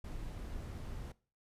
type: noise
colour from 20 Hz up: brown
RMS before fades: -43 dBFS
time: 0.04-1.12 s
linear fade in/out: 5 ms
effects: noise-tail reverb RT60 0.4 s tail -21 dB re dry + resampled to 32000 Hz